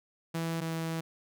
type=tone pair in turn; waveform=sawtooth; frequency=164.81 / 163.29 Hz; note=E3 / E3; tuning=0 / -16 cents; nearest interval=unison; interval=16 cents; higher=first; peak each=-27 / -28 dBFS; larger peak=first; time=0.34-0.61 / 0.61-1.01 s; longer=second; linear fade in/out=10 ms; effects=none